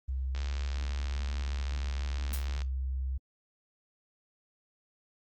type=tone; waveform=sine; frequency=65.5 Hz; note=C2; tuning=2 cents sharp; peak=-30 dBFS; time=0.08-3.18 s; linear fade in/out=10 ms
type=click train; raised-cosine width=0.2 ms; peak=-25 dBFS; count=168; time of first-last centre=0.35-2.619 s; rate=73.6 Hz
type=noise with exponential decay; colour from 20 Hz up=blue; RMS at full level=-33 dBFS; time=2.33-2.47 s; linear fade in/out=5 ms; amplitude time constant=29 ms
effects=Opus 24 kbps